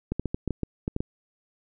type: clicks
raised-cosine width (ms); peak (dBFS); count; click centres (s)
3; -14; 10; 0.12 / 0.196 / 0.257 / 0.345 / 0.477 / 0.507 / 0.633 / 0.879 / 0.964 / 1.005
effects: none